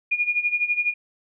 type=tone with tremolo; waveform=sine; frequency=2435 Hz; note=D#7; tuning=38 cents flat; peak=-17 dBFS; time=0.11-0.94 s; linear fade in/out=10 ms; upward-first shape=sine; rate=12 Hz; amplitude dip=80%; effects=none